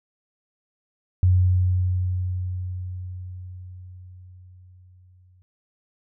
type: tone with exponential decay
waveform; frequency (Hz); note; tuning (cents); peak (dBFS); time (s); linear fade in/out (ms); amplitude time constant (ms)
sine; 91.2; F#2; -24; -13; 1.23-5.42; 0; 910
effects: none